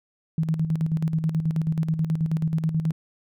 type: tone with tremolo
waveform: sine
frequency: 160 Hz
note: D#3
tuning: 49 cents sharp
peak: -19 dBFS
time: 0.38-2.92 s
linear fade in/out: 2 ms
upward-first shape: square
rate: 9.3 Hz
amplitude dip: 60%
effects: none